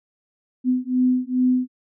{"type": "beating tone pair", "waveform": "sine", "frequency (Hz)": [251.8, 254.2], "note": ["B3", "C4"], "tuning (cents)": [34, -50], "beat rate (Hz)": 2.4, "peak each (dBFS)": -20, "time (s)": [0.64, 1.68], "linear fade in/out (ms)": 50, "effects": []}